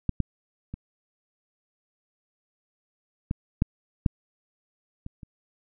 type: clicks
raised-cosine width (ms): 5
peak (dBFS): -11 / -11 / -22 / -14 / -8 / -7 / -24 / -29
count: 8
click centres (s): 0.093 / 0.203 / 0.74 / 3.311 / 3.621 / 4.062 / 5.064 / 5.232
effects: none